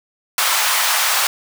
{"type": "high-pass noise", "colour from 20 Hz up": "pink", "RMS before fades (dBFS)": -17, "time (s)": [0.38, 1.27], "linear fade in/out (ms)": 2, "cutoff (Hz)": 820, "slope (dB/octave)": 24, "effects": []}